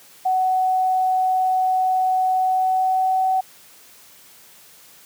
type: tone with pitch glide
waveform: sine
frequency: 747 to 754.8 Hz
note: F#5 to F#5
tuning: +16 to +34 cents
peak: -16 dBFS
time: 0.25-3.41 s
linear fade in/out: 10 ms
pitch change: +18 cents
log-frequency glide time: 2.34-3.27 s
effects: white hiss -48 dBFS RMS until 5.05 s + high-pass 100 Hz 12 dB/octave